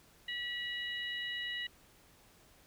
harmonic tone, 969 Hz, B5, 33 cents flat, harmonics 2 / 3 / 4, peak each -39 / -40 / -46 dBFS, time 0.28-1.67 s, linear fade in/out 5 ms, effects pink hiss -63 dBFS RMS until 2.66 s

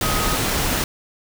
sine tone in noise, 1257 Hz, D#6, 17 cents sharp, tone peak -26 dBFS, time 0.03-0.36 s, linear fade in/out 2 ms, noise pink, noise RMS -21 dBFS, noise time 0.01-0.84 s, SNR -8 dB, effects none

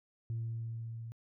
sine tone with level ramp, 114.4 Hz, A#2, 32 cents flat, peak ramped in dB -32 to -41 dBFS, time 0.3-1.12 s, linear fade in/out 0 ms, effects tanh soft clip ceiling -31 dBFS

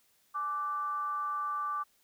sine tone with frequency modulation, 1172 Hz, D6, 4 cents flat, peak -31 dBFS, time 0.34-1.84 s, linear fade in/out 20 ms, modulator 328 Hz, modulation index 0.36, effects white hiss -69 dBFS RMS until 2.03 s

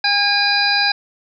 harmonic tone with a mistuned harmonic, 813 Hz, G#5, 37 cents flat, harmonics 1 / 2 / 3 / 5 / 6, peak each -21 / -19 / -22 / -20 / -19 dBFS, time 0.04-0.92 s, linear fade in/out 5 ms, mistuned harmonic 5, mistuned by -20 cents, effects none

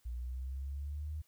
sine linear sweep, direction up, 58.27 to 77.9 Hz, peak -37 dBFS, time 0.05-1.22 s, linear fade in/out 10 ms, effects white hiss -72 dBFS RMS until 1.27 s

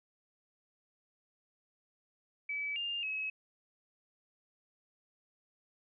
sine tone with pitch steps, 2294 / 2806 / 2565 Hz, D7 / F7 / E7, -41 / +8 / -48 cents, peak -34 dBFS, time 2.49-3.3 s, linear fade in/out 5 ms, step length 270 ms, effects none

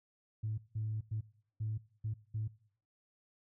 sine tone bursts at uneven times, 108.6 Hz, A2, 22 cents flat, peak -33 dBFS, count 6, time 0.43-0.58 / 0.75-1.01 / 1.11-1.21 / 1.6-1.78 / 2.04-2.14 / 2.34-2.48 s, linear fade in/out 10 ms, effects noise-tail reverb RT60 0.6 s tail -21 dB re dry + tanh soft clip ceiling -29 dBFS

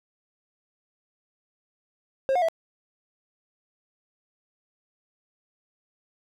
triangle tone with pitch steps, 535 / 720 / 657 Hz, C5 / F#5 / E5, +38 / -47 / -6 cents, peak -18 dBFS, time 2.29-2.485 s, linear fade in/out 0 ms, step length 65 ms, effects none

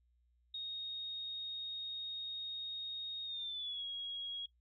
sine tone with pitch glide, 3729 to 3303 Hz, A#7 to G#7, 0 to -10 cents, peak -39 dBFS, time 0.54-4.46 s, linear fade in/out 5 ms, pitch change -210 cents, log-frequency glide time 3.25-3.85 s, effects noise-tail reverb RT60 0.1 s tail -19 dB re dry + added 60 Hz sine -70 dBFS peak until 4.6 s

